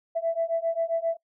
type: beating tone pair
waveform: sine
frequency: 659.3 / 666.8 Hz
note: E5 / E5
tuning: 0 / +20 cents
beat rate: 7.5 Hz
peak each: -26 dBFS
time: 0.15-1.17 s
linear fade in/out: 20 ms
effects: noise-tail reverb RT60 0.1 s tail -19 dB re dry + tanh soft clip ceiling -16 dBFS